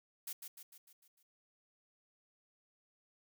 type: noise with echo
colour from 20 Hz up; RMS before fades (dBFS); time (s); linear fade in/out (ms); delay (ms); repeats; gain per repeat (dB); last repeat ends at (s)
blue; -43; 0.27-0.33; 5; 150; 6; -5; 1.23
effects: none